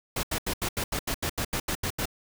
pink noise bursts, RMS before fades -29 dBFS, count 13, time 0.16-2.056 s, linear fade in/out 5 ms, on 72 ms, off 80 ms, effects none

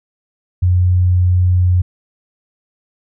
sine tone, 90.2 Hz, F#2, 44 cents flat, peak -9 dBFS, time 0.62-1.82 s, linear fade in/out 10 ms, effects none

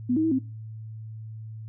sine tone with pitch steps, 246.9 / 316.1 / 323.2 / 262.5 Hz, B3 / D#4 / E4 / C4, 0 / +27 / -34 / +6 cents, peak -20 dBFS, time 0.09-0.39 s, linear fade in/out 10 ms, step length 75 ms, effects noise-tail reverb RT60 0.3 s tail -19 dB re dry + added 110 Hz sine -36 dBFS peak until 1.68 s

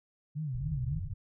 sine tone with vibrato, 138.59 Hz, C#3, in tune, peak -32 dBFS, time 0.35-1 s, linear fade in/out 20 ms, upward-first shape sine, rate 3.6 Hz, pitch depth 220 cents each way
white low-pass noise, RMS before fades -37 dBFS, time 0.54-1.14 s, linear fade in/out 10 ms, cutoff 140 Hz, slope 48 dB/octave
effects none

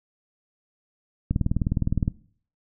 click train, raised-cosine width 5 ms, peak -10 dBFS, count 16, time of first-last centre 1.31-2.079 s, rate 19.5 Hz, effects noise-tail reverb RT60 0.5 s tail -19 dB re dry

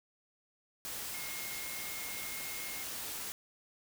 sine tone in noise, 2146 Hz, C7, 43 cents sharp, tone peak -46 dBFS, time 1.14-2.83 s, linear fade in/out 0 ms, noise white, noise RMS -41 dBFS, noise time 0.85-3.32 s, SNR -8 dB, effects none

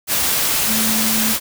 sine tone in noise, 220 Hz, A3, in tune, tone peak -21 dBFS, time 0.66-1.36 s, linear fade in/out 50 ms, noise white, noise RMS -18 dBFS, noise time 0.07-1.4 s, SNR -6 dB, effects none

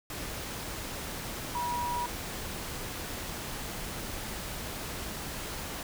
sine tone in noise, 966 Hz, B5, 39 cents flat, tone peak -30 dBFS, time 1.55-2.06 s, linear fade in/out 2 ms, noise pink, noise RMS -38 dBFS, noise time 0.1-5.83 s, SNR +5 dB, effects none

